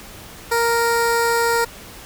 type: tone with notch filter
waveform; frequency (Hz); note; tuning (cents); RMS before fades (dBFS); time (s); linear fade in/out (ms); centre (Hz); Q
15% pulse; 466.2; A#4; 0; -18; 0.51-1.65; 10; 3000; 1.4
effects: pink hiss -39 dBFS RMS until 2.05 s